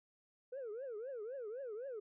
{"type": "tone with vibrato", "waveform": "sine", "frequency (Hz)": 480.3, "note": "B4", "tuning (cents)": -48, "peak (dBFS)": -40, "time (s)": [0.52, 2], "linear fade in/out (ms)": 10, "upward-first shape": "triangle", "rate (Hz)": 3.9, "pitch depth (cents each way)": 300, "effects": ["tanh soft clip ceiling -40 dBFS"]}